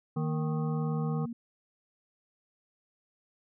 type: tone with vibrato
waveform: sine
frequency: 233.1 Hz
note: A#3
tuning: in tune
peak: -35 dBFS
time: 0.16-1.33 s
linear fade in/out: 5 ms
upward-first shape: sine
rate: 2.1 Hz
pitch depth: 11 cents each way
type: harmonic tone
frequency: 155.6 Hz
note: D#3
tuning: in tune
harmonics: 1 / 3 / 5 / 7 / 8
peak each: -29 / -39 / -43 / -46 / -47 dBFS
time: 0.16-1.26 s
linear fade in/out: 10 ms
effects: none